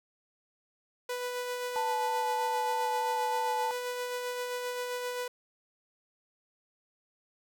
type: tone with tremolo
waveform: sawtooth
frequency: 493.9 Hz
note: B4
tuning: in tune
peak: -28 dBFS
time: 1.09-5.28 s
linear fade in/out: 5 ms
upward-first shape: sine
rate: 7.6 Hz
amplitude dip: 30%
type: tone with vibrato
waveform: sine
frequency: 880 Hz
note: A5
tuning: in tune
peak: -29 dBFS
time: 1.76-3.71 s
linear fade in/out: 0 ms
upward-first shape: square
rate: 3.2 Hz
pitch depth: 16 cents each way
effects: none